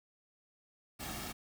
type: noise with comb filter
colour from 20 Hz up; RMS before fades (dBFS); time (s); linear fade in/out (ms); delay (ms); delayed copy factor
pink; -42; 0.99-1.33; 20; 2; -0.55
effects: none